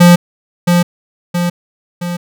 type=tone with echo; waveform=square; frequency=174.9 Hz; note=F3; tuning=3 cents sharp; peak=-3 dBFS; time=0-0.16 s; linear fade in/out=10 ms; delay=670 ms; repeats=3; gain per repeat=-5 dB; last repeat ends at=2.17 s; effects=none